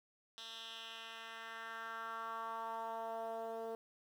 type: tone with band-pass filter sweep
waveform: 10% pulse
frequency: 226.3 Hz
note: A3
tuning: 49 cents sharp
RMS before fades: -45 dBFS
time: 0.38-3.75 s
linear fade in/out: 0 ms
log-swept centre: 3900 to 500 Hz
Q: 2.7
effects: 11-bit